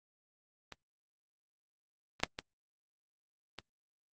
clicks, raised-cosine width 0.2 ms, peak -26 / -27 / -9 / -20 / -25 dBFS, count 5, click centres 0.723 / 2.201 / 2.235 / 2.389 / 3.587 s, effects Opus 24 kbps

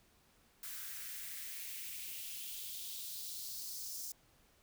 blue noise with high-pass filter sweep, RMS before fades -45 dBFS, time 0.63-4.12 s, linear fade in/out 2 ms, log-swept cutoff 1400 to 5700 Hz, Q 2.6, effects pink hiss -69 dBFS RMS until 4.62 s

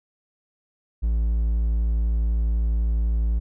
triangle tone, 56 Hz, A1, 31 cents sharp, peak -17 dBFS, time 1.02-3.4 s, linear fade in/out 20 ms, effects none

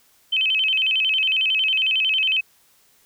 sine tone with vibrato, 2814 Hz, F7, 12 cents sharp, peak -17 dBFS, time 0.32-2.41 s, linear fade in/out 10 ms, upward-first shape square, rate 11 Hz, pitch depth 160 cents each way, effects white hiss -58 dBFS RMS until 3.05 s

